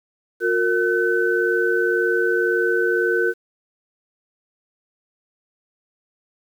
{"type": "tone cluster", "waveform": "sine", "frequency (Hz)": [359.2, 461.1, 1514], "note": ["F4", "A#4", "F#6"], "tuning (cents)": [49, -19, 39], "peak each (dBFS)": -21, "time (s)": [0.4, 3.34], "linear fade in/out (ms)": 50, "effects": ["8-bit"]}